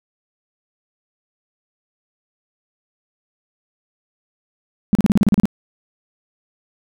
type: tone bursts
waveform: sine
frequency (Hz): 204.1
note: G#3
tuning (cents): -30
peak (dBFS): -9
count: 10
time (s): 4.93-5.455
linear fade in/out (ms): 0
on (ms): 21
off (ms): 35
effects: none